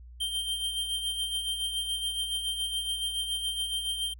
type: tone with tremolo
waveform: square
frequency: 3154 Hz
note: G7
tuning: 10 cents sharp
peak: -28 dBFS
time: 0.2-4.14 s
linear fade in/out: 10 ms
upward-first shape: sine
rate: 7.1 Hz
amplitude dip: 50%
effects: added 60 Hz sine -45 dBFS peak until 4.19 s